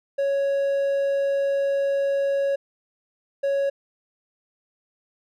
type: tone pair in turn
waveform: triangle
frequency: 555 / 555 Hz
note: C#5 / C#5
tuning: +2 / +2 cents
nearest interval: unison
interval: 0 cents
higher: neither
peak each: -18 dBFS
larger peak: neither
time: 0.18-2.56 / 3.43-3.7 s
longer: first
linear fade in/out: 10 ms
effects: none